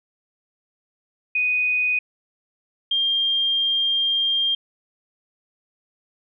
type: tone pair in turn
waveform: sine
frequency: 2489 / 3201 Hz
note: D#7 / G7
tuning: 0 / +36 cents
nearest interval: major third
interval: 436 cents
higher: second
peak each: -18 dBFS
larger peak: neither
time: 1.35-1.99 / 2.91-4.55 s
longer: second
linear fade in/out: 5 ms
effects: none